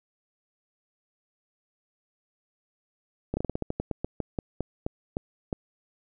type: slowing click train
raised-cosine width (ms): 2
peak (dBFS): -15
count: 17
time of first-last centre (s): 3.34-5.528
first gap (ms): 30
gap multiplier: 1.18
effects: none